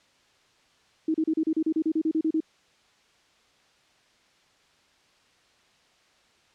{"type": "tone bursts", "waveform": "sine", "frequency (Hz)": 317.4, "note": "D#4", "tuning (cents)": 35, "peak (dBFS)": -21, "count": 14, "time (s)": [1.08, 2.404], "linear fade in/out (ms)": 5, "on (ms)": 63, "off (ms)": 34, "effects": ["white hiss -62 dBFS RMS until 6.54 s", "low-pass 5000 Hz 12 dB/octave"]}